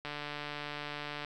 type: click train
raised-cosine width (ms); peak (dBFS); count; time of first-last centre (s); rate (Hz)
0.3; -23; 177; 0.05-1.247; 147
effects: none